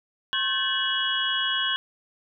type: tone cluster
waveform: sine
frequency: 1074 / 1545 / 1732 / 2932 / 3321 Hz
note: C6 / G6 / A6 / F#7 / G#7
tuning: +45 / -26 / -28 / -16 / -1 cents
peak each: -32 / -29 / -34 / -28 / -27 dBFS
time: 0.33-1.76 s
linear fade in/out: 0 ms
effects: none